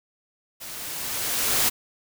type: noise with level ramp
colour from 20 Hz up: white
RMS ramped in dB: -38 to -20 dBFS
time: 0.6-1.7 s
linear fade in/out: 20 ms
effects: none